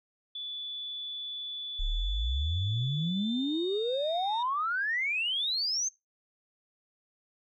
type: tone with pitch glide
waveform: sine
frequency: 3462 to 3689 Hz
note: A7 to A#7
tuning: -29 to -19 cents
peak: -35 dBFS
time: 0.35-4.43 s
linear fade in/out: 5 ms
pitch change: +110 cents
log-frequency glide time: 3.03-3.6 s
type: exponential sweep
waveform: sine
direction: up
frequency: 32.72 to 6430 Hz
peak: -27 dBFS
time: 1.79-5.89 s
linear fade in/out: 10 ms
effects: noise-tail reverb RT60 0.2 s tail -22 dB re dry + tanh soft clip ceiling -20 dBFS